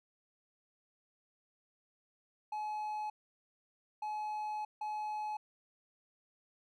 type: tone bursts at uneven times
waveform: triangle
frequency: 850 Hz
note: G#5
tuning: 40 cents sharp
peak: -34 dBFS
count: 3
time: 2.52-3.1 / 4.02-4.65 / 4.81-5.37 s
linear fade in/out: 5 ms
effects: none